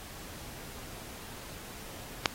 click, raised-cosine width 0.2 ms, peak -4 dBFS, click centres 2.258 s, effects pink hiss -46 dBFS RMS until 2.34 s + AAC 48 kbps

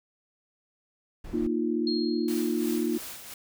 brown noise, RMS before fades -40 dBFS, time 1.24-1.47 s, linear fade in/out 5 ms
sine chord, Bb suspended fourth, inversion none, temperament equal with one note detuned, 233.1 / 308.4 / 349.2 Hz, Bb3 / Eb4 / F4, 0 / -15 / 0 cents, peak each -29 dBFS, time 1.33-2.98 s, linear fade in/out 10 ms
sine tone with exponential decay, 4240 Hz, C8, 22 cents sharp, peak -29 dBFS, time 1.87-2.79 s, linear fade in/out 2 ms, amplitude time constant 200 ms
white noise with tremolo, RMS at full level -39 dBFS, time 2.28-3.34 s, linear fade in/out 2 ms, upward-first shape sine, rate 2.9 Hz, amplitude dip 50%
effects none

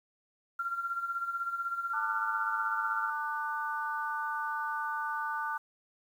sine tone with tremolo, 1378 Hz, F6, 24 cents flat, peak -29 dBFS, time 0.59-3.1 s, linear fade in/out 5 ms, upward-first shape sine, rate 16 Hz, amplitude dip 65%
harmonic tone, 297.3 Hz, D4, 21 cents sharp, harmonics 3 / 4 / 5, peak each -36 / -36 / -36 dBFS, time 1.93-5.58 s, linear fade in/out 10 ms
effects 10-bit

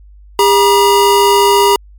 square tone pair together, 402.8 / 958 Hz, G4 / A#5, +47 / +47 cents, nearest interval octave + minor third, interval 1500 cents, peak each -10 dBFS, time 0.39-1.76 s, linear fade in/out 2 ms, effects added 50 Hz sine -36 dBFS peak until 1.98 s + MP3 96 kbps

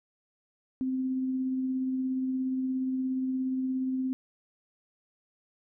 sine tone with tremolo, 260 Hz, C4, 11 cents flat, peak -26 dBFS, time 0.81-4.13 s, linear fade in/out 0 ms, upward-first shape triangle, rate 17 Hz, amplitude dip 25%, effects none

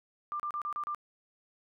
sine tone bursts, 1190 Hz, D6, 22 cents sharp, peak -32 dBFS, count 6, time 0.32-0.947 s, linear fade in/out 0 ms, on 77 ms, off 33 ms, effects none

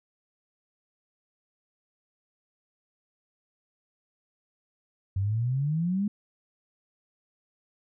sine exponential sweep, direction up, 93.5 to 211 Hz, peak -24 dBFS, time 5.16-6.08 s, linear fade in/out 5 ms, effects none

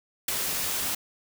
white noise with ADSR envelope, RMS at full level -24 dBFS, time 0.28-0.95 s, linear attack 6 ms, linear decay 7 ms, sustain -5 dB, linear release 5 ms, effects none

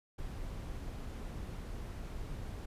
brown noise, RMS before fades -42 dBFS, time 0.18-2.66 s, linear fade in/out 10 ms, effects resampled to 32000 Hz

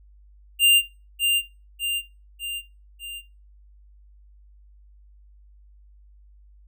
square tone with echo, 2794 Hz, F7, in tune, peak -14 dBFS, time 0.59-0.82 s, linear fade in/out 50 ms, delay 600 ms, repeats 4, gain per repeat -5 dB, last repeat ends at 3.22 s, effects noise-tail reverb RT60 0.3 s tail -17 dB re dry + added 50 Hz sine -49 dBFS peak until 6.67 s

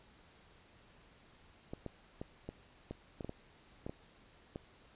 clicks, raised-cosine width 2 ms, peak -28 dBFS, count 11, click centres 1.735 / 1.863 / 2.215 / 2.49 / 2.91 / 3.208 / 3.246 / 3.294 / 3.865 / 3.895 / 4.559 s, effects pink hiss -63 dBFS RMS until 4.95 s + resampled to 8000 Hz

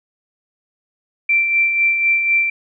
sine tone with tremolo, 2349 Hz, D7, in tune, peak -11 dBFS, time 1.29-2.5 s, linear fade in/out 5 ms, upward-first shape sine, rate 4 Hz, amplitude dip 45%, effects none

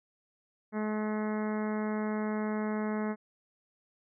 harmonic tone, 213.7 Hz, G#3, 50 cents sharp, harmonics 1 / 2 / 3 / 4 / 5 / 6 / 7 / 8 / 9 / 10, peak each -31 / -37 / -41 / -43 / -45 / -47 / -48 / -49 / -50 / -51 dBFS, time 0.72-3.16 s, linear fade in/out 50 ms, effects none

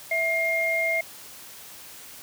sine tone pair together, 658.5 / 2126 Hz, E5 / C7, -2 / +27 cents, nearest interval octave + minor sixth, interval 2029 cents, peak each -27 / -23 dBFS, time 0.11-1.01 s, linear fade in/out 5 ms, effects white hiss -44 dBFS RMS until 2.22 s + high-pass 60 Hz 12 dB/octave

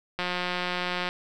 click train, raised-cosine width 0.3 ms, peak -13 dBFS, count 162, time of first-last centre 0.19-1.089 s, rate 179 Hz, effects none

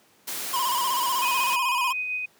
white noise, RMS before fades -32 dBFS, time 0.27-1.56 s, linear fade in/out 10 ms
square tone with vibrato, 1014 Hz, B5, 45 cents sharp, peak -24 dBFS, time 0.53-1.93 s, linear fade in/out 10 ms, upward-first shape square, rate 16 Hz, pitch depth 73 cents each way
sine tone with tremolo, 2500 Hz, D#7, 8 cents sharp, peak -25 dBFS, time 1.22-2.26 s, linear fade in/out 10 ms, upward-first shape sine, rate 6.8 Hz, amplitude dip 30%
effects pink hiss -59 dBFS RMS until 2.39 s + high-pass 200 Hz 12 dB/octave

